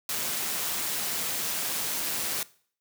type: noise with amplitude modulation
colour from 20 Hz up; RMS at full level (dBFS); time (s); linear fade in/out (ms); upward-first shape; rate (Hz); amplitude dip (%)
white; -29; 0.09-2.43; 2; sine; 161; 30
effects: noise-tail reverb RT60 0.5 s tail -20 dB re dry + high-pass 100 Hz 12 dB/octave